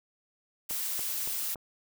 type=noise; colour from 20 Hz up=blue; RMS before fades=-33 dBFS; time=0.69-1.55 s; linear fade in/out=10 ms
type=click train; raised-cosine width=1 ms; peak=-29 dBFS; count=4; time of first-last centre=0.71-1.557 s; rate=3.54 Hz
effects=none